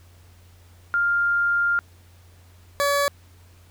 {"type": "tone pair in turn", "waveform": ["sine", "20% pulse"], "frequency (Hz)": [1400, 568.6], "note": ["F6", "C#5"], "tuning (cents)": [4, 44], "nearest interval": "octave + major third", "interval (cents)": 1560, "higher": "first", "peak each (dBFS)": [-18, -14], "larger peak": "second", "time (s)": [[0.94, 1.79], [2.8, 3.08]], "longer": "first", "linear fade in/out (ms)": 0, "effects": ["added 88 Hz sine -49 dBFS peak until 3.7 s", "pink hiss -57 dBFS RMS until 3.7 s"]}